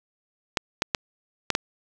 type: clicks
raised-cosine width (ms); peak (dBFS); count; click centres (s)
0.2; -4; 5; 0.572 / 0.821 / 0.948 / 1.503 / 1.551
effects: none

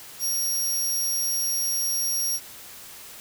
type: tone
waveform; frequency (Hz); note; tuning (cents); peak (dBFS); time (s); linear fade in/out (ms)
20% pulse; 5630; F8; +13; -18; 0.19-2.4; 50
effects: white hiss -43 dBFS RMS until 3.2 s

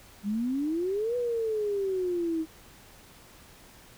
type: exponential two-way sweep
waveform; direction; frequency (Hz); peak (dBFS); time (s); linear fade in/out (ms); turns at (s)
sine; up then down; 196 to 493.9 to 314.8; -26; 0.23-2.46; 50; 1.16
effects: pink hiss -53 dBFS RMS until 3.97 s

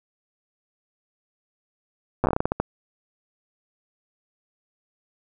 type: slowing click train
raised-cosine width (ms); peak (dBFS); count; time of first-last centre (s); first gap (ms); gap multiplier
1; -7; 12; 2.24-2.6; 8; 1.26
effects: none

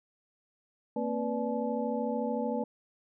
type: tone cluster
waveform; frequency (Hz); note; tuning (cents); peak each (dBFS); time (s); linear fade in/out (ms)
sine; 230.3 / 263.6 / 491.7 / 584 / 859; A#3 / C4 / B4 / D5 / A5; -21 / +13 / -8 / -10 / -42; -33 / -37 / -34 / -37 / -38; 0.96-2.64; 5
effects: none

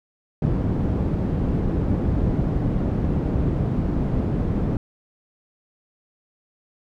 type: low-pass noise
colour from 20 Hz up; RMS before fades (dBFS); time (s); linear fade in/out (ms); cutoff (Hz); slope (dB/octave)
white; -22; 0.42-4.77; 2; 210; 12
effects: none

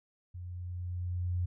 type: tone with level ramp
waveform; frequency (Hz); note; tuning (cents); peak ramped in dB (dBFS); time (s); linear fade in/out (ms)
sine; 89.1; F2; +35; -40 to -28; 0.34-1.46; 10
effects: none

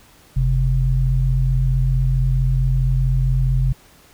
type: tone pair together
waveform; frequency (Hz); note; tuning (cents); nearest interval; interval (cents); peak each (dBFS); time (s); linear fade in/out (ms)
sine; 46.25 / 130.81; F#1 / C3; 0 / 0; octave + tritone; 1800; -17; 0.36-3.73; 10
effects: pink hiss -50 dBFS RMS until 4.13 s

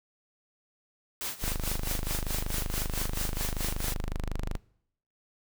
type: noise with tremolo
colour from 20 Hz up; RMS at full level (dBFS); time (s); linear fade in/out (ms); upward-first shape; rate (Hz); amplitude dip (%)
white; -33; 1.21-3.94; 0; sine; 4.6; 85
type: tone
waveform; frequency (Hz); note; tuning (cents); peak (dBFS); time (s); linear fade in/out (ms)
sawtooth; 25.38; G#0; -39; -26; 1.42-4.57; 0
effects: noise-tail reverb RT60 0.7 s tail -23 dB re dry

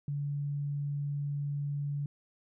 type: tone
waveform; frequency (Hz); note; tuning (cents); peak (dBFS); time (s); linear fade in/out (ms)
sine; 143.6; D3; -39; -31; 0.08-2.06; 2
effects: none

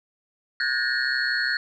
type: tone cluster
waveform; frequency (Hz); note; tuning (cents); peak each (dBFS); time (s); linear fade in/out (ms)
sine; 1456 / 1590 / 1722 / 1847 / 4338; F#6 / G6 / A6 / A#6 / C#8; -28 / +24 / -38 / -16 / -38; -28; 0.6-1.57; 2
effects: tanh soft clip ceiling -12 dBFS

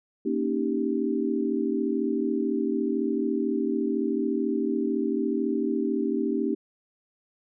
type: chord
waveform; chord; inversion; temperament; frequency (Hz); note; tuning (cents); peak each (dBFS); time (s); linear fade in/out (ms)
sine; Eb dominant seventh; second; equal; 233.1 / 277.2 / 311.1 / 392; Bb3 / Db4 / Eb4 / G4; 0 / 0 / 0 / 0; -29; 0.25-6.55; 10
effects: none

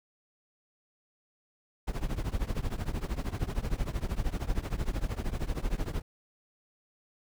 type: noise with tremolo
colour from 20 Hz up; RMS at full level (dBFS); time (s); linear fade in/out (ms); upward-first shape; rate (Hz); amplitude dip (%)
brown; -28; 1.87-6.02; 10; triangle; 13; 95
effects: none

